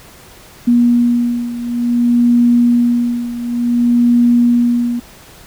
sine beating tone pair, 239.6 / 240.16 Hz, A#3 / B3, +48 / -48 cents, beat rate 0.56 Hz, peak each -11 / -15 dBFS, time 0.67-5 s, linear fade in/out 10 ms, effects pink hiss -40 dBFS RMS until 5.46 s

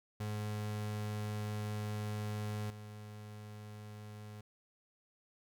35% pulse tone with level steps, 105.6 Hz, G#2, 29 cents sharp, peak -35 / -45 dBFS, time 0.2-4.41 s, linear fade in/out 5 ms, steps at 2.7 s, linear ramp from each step 2 ms, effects none

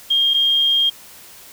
sine tone pair in turn, 3221 / 3221 Hz, G7 / G7, +46 / +46 cents, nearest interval unison, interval 0 cents, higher neither, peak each -13 dBFS, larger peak neither, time 0.1-0.34 / 0.34-0.9 s, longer second, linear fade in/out 10 ms, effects white hiss -42 dBFS RMS until 1.52 s

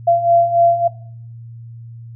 sine beating tone pair, 682 / 685.5 Hz, F5 / F5, -41 / -32 cents, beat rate 3.5 Hz, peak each -17 / -12 dBFS, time 0.07-0.88 s, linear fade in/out 10 ms, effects noise-tail reverb RT60 0.6 s tail -19 dB re dry + added 116 Hz sine -32 dBFS peak until 2.15 s

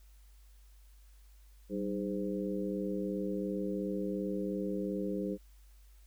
harmonic tone with a mistuned harmonic, 102.8 Hz, G#2, 17 cents flat, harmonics 2 / 3 / 4 / 5, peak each -36 / -38 / -39 / -40 dBFS, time 1.69-5.38 s, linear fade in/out 50 ms, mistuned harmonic 2, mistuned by -110 cents, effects added 50 Hz sine -55 dBFS peak until 6.06 s + white hiss -69 dBFS RMS until 6.06 s

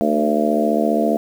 harmonic tone with a mistuned harmonic, 74.9 Hz, D2, 35 cents sharp, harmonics 3 / 4 / 5 / 6 / 7 / 8 / 9, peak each -20 / -22 / -26 / -24 / -25 / -26 / -20 dBFS, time 0.01-1.17 s, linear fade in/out 0 ms, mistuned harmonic 3, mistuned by -19 cents, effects 7-bit

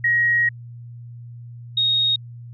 sine tone pair in turn, 1892 / 3738 Hz, A#6 / A#7, +25 / +4 cents, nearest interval octave, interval 1179 cents, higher second, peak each -15 / -16 dBFS, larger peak first, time 0.04-0.49 / 1.77-2.16 s, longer first, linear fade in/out 5 ms, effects added 119 Hz sine -35 dBFS peak until 2.53 s

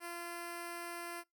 5% pulse tone with notch filter, 343.7 Hz, F4, 28 cents flat, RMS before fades -44 dBFS, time 0-1.24 s, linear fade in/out 50 ms, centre 3600 Hz, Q 1, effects noise-tail reverb RT60 0.2 s tail -25 dB re dry

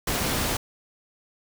pink noise, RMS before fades -26 dBFS, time 0.07-0.57 s, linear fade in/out 5 ms, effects none

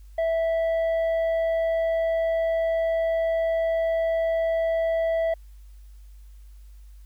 sine tone with tanh clipping, 657 Hz, E5, 6 cents flat, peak -22 dBFS, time 0.18-5.34 s, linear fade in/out 5 ms, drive 5 dB, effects added 50 Hz sine -43 dBFS peak until 7.05 s + white hiss -65 dBFS RMS until 7.05 s

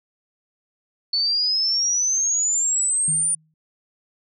sine exponential sweep, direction up, 4435 to 9397 Hz, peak -18 dBFS, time 1.13-3.35 s, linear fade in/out 5 ms
sine tone with exponential decay, 157 Hz, D#3, 16 cents sharp, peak -26 dBFS, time 3.08-3.54 s, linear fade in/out 2 ms, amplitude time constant 99 ms
effects none

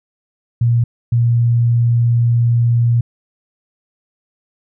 sine tone bursts at uneven times, 118.3 Hz, A#2, 26 cents sharp, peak -10 dBFS, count 2, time 0.61-0.84 / 1.12-3.01 s, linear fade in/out 5 ms, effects none

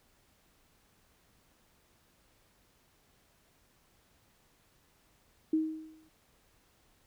sine tone with exponential decay, 315.3 Hz, D#4, 23 cents sharp, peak -23 dBFS, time 5.53-6.09 s, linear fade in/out 5 ms, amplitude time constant 120 ms, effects pink hiss -68 dBFS RMS until 7.06 s

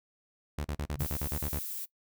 sawtooth tone bursts, 73.8 Hz, D2, 9 cents sharp, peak -28 dBFS, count 10, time 0.58-1.589 s, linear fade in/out 5 ms, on 64 ms, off 41 ms
sine tone with exponential growth, 138.1 Hz, C#3, 6 cents flat, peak -27 dBFS, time 0.91-1.03 s, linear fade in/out 5 ms, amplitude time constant 26 ms
violet noise, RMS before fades -38 dBFS, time 0.99-1.86 s, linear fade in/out 20 ms
effects noise-tail reverb RT60 0.1 s tail -21 dB re dry

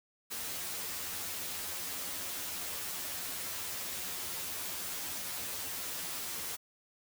white noise with comb filter, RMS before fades -39 dBFS, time 0.3-6.57 s, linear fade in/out 20 ms, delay 11 ms, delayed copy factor +1, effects none

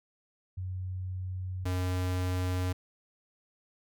sine / square tone pair in turn, 92.5 / 91.23 Hz, F#2 / F#2, 0 / -24 cents, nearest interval unison, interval 24 cents, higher first, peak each -33 / -29 dBFS, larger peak second, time 0.57-1.65 / 1.65-2.73 s, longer neither, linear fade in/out 10 ms, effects none

